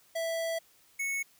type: tone pair in turn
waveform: square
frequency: 659.3 / 2206 Hz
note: E5 / C#7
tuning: 0 / -9 cents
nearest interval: octave + major sixth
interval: 2091 cents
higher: second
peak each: -31 / -31 dBFS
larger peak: neither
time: 0.15-0.59 / 0.99-1.23 s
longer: first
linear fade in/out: 10 ms
effects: white hiss -63 dBFS RMS until 1.39 s